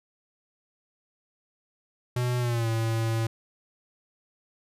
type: tone with pitch glide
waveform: square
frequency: 123.47 to 113.22 Hz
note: B2 to A2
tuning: 0 to +50 cents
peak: -25 dBFS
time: 2.16-3.27 s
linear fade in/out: 5 ms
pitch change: -150 cents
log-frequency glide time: 2.39-2.68 s
effects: resampled to 32000 Hz